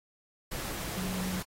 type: tone in noise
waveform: sine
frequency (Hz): 185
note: F#3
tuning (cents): 0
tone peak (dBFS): -33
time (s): 0.97-1.4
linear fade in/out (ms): 10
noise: pink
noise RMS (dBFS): -38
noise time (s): 0.51-1.43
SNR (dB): +2
effects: AAC 48 kbps